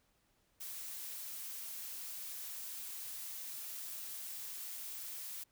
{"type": "noise", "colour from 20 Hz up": "blue", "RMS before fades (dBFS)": -45, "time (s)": [0.6, 5.44], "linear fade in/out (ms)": 10, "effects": ["pink hiss -75 dBFS RMS until 5.51 s"]}